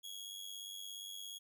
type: tone with amplitude modulation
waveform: sawtooth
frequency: 3320 Hz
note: G#7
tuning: 1 cent flat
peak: -39 dBFS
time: 0.03-1.39 s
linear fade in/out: 20 ms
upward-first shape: sine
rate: 97.2 Hz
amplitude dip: 65%
effects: none